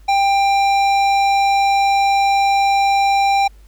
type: tone with hard clipping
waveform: sine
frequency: 792 Hz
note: G5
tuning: 18 cents sharp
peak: -14 dBFS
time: 0.08-3.48 s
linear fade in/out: 10 ms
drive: 13 dB
effects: added 50 Hz sine -41 dBFS peak until 3.67 s + pink hiss -56 dBFS RMS until 3.67 s